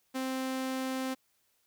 sawtooth tone, 261.6 Hz, C4, in tune, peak -28 dBFS, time 0.14-1.15 s, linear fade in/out 20 ms, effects white hiss -73 dBFS RMS until 1.66 s

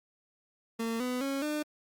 30% pulse tone with pitch steps, 228 / 250.1 / 274.3 / 300.8 Hz, A#3 / B3 / C#4 / D4, -38 / +22 / -18 / +42 cents, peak -28 dBFS, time 0.79-1.63 s, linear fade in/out 10 ms, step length 210 ms, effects Opus 48 kbps

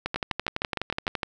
two click trains, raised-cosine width 0.3 ms, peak -11 / -11 dBFS, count 14 / 8, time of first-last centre 0.06-1.152 / 0.16-1.232 s, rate 11.9 / 6.53 Hz, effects none

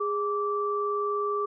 sine tone pair together, 411.9 / 1165 Hz, G#4 / D6, -14 / -14 cents, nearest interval octave + tritone, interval 1800 cents, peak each -28 dBFS, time 0-1.46 s, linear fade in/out 10 ms, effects none

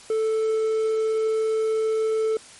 triangle tone with quantisation, 440 Hz, A4, in tune, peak -18 dBFS, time 0.1-2.37 s, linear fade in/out 2 ms, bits 8, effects white hiss -46 dBFS RMS until 2.59 s + MP3 48 kbps

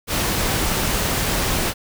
pink noise, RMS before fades -21 dBFS, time 0.07-1.74 s, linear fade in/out 50 ms, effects none

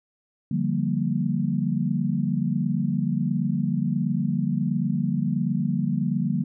sine chord, G minor seventh, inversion second, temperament equal, 146.83 / 174.61 / 196 / 233.1 Hz, D3 / F3 / G3 / Bb3, 0 / 0 / 0 / 0 cents, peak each -27 dBFS, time 0.51-6.44 s, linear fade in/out 5 ms, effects none

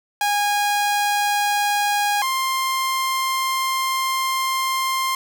sawtooth tone pair in turn, 821 / 1054.4 Hz, G#5 / C6, -20 / +13 cents, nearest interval major third, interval 433 cents, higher second, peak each -14 / -16 dBFS, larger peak first, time 0.21-2.22 / 2.22-5.15 s, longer second, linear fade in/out 2 ms, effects none

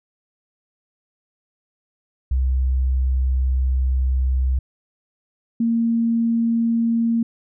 sine tone pair in turn, 64.7 / 230.6 Hz, C2 / A#3, -19 / -19 cents, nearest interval octave + minor seventh, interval 2200 cents, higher second, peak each -16 dBFS, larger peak neither, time 2.31-4.59 / 5.6-7.23 s, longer first, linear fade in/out 5 ms, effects none

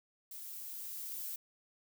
violet noise with level ramp, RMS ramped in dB -47 to -41 dBFS, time 0.31-1.36 s, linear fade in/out 5 ms, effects none

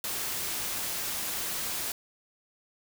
white noise, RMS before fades -33 dBFS, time 0.04-1.92 s, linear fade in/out 2 ms, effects none

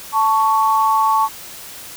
sine tone pair together, 880 / 1114.7 Hz, A5 / C#6, 0 / +9 cents, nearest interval major third, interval 409 cents, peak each -15 dBFS, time 0.12-1.29 s, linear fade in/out 50 ms, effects white hiss -35 dBFS RMS until 1.96 s

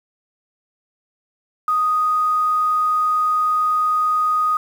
sine tone, 1244.5 Hz, D#6, in tune, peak -15 dBFS, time 1.68-4.57 s, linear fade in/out 2 ms, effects 7-bit

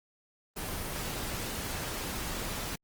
pink noise, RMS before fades -36 dBFS, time 0.56-2.76 s, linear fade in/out 10 ms, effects Opus 24 kbps

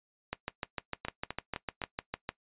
two click trains, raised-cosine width 0.3 ms, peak -19 / -17 dBFS, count 4 / 14, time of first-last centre 1.05-1.817 / 0.33-2.291 s, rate 3.91 / 6.63 Hz, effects noise-tail reverb RT60 0.1 s tail -18 dB re dry + resampled to 8000 Hz

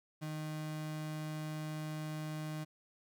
35% pulse tone, 154.5 Hz, D#3, 12 cents flat, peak -37 dBFS, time 0.21-2.65 s, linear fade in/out 20 ms, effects 13-bit

